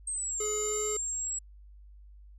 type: exponential two-way sweep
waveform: sine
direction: down then up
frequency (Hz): 8470 to 7030 to 7730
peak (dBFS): -31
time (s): 0.07-1.39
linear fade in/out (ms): 5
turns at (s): 0.49
type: tone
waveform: square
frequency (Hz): 424.7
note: G#4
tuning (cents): +39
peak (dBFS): -33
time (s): 0.4-0.97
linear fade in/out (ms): 5
effects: added 50 Hz sine -49 dBFS peak until 2.38 s + resampled to 32000 Hz